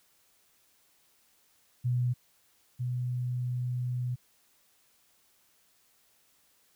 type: tone pair in turn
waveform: sine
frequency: 123.47 / 124.19 Hz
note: B2 / B2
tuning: 0 / +10 cents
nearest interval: unison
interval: 10 cents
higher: second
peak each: -25 / -29 dBFS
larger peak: first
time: 1.84-2.14 / 2.79-4.16 s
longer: second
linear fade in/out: 20 ms
effects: white hiss -67 dBFS RMS until 6.75 s